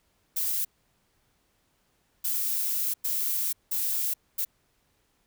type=noise bursts at uneven times; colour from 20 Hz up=violet; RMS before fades=-28 dBFS; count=5; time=0.36-0.65 / 2.24-2.94 / 3.04-3.53 / 3.71-4.14 / 4.38-4.45 s; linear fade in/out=10 ms; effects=pink hiss -70 dBFS RMS until 5.26 s